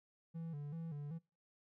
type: tone with vibrato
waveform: triangle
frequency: 154.8 Hz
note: D#3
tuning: 9 cents flat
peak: -40 dBFS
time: 0.34-1.19 s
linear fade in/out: 20 ms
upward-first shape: square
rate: 2.6 Hz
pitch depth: 110 cents each way
effects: noise-tail reverb RT60 0.3 s tail -24 dB re dry